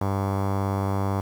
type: tone with low-pass filter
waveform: sawtooth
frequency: 98 Hz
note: G2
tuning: in tune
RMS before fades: -25 dBFS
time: 0.01-1.21 s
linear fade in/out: 5 ms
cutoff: 1000 Hz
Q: 2.2
effects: 7-bit